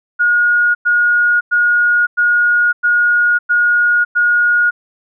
sine tone bursts, 1439 Hz, F#6, 49 cents flat, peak -9 dBFS, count 7, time 0.19-4.71 s, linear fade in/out 20 ms, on 560 ms, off 100 ms, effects none

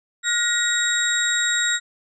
sine tone cluster, 1433 / 1894 / 3794 / 7470 Hz, F6 / A#6 / A#7 / A#8, +44 / +27 / +30 / +3 cents, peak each -24 dBFS, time 0.23-1.8 s, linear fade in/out 50 ms, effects none

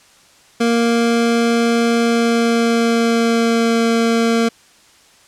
25% pulse tone with pitch glide, 233.1 to 229.8 Hz, A#3 to A#3, 0 to -25 cents, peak -9 dBFS, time 0.6-4.49 s, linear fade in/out 10 ms, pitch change -25 cents, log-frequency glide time 2.02-3.85 s, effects white hiss -49 dBFS RMS until 5.27 s + low-pass 8000 Hz 12 dB/octave

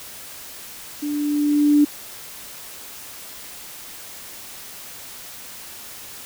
sine tone with level ramp, 293.7 Hz, D4, in tune, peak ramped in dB -23 to -10 dBFS, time 1.02-1.85 s, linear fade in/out 10 ms, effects white hiss -38 dBFS RMS until 6.25 s

